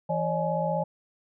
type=tone cluster; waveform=sine; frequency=165.7 / 552 / 608 / 844 Hz; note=E3 / C#5 / D#5 / G#5; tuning=+9 / -7 / -40 / +28 cents; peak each=-30 dBFS; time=0.09-0.84 s; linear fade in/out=10 ms; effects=none